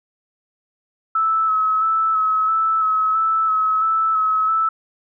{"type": "tone with vibrato", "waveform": "sine", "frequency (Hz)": 1300, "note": "E6", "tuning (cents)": -24, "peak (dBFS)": -15, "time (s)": [1.15, 4.69], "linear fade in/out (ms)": 5, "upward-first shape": "square", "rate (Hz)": 1.5, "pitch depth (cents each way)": 19, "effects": []}